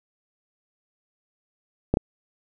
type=clicks; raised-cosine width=2 ms; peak=-6 dBFS; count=2; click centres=1.94 / 1.971 s; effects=none